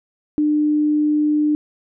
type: tone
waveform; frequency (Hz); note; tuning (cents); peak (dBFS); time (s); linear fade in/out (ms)
sine; 300; D4; +37; -14; 0.38-1.55; 0
effects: none